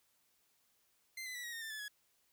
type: tone with pitch steps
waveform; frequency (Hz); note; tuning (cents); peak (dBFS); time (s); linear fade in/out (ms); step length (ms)
sawtooth; 2079 / 2016 / 1955.5 / 1896.6 / 1839.4 / 1783.9 / 1730.1 / 1678; C7 / B6 / B6 / A#6 / A#6 / A6 / A6 / G#6; -12 / +35 / -18 / +29 / -24 / +23 / -30 / +17; -39; 1.17-1.882; 5; 89
effects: white hiss -75 dBFS RMS until 2.32 s